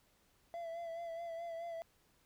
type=tone with vibrato; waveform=triangle; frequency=672 Hz; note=E5; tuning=33 cents sharp; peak=-39 dBFS; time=0.54-1.82 s; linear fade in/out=0 ms; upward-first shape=sine; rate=4.7 Hz; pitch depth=36 cents each way; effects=pink hiss -72 dBFS RMS until 2.25 s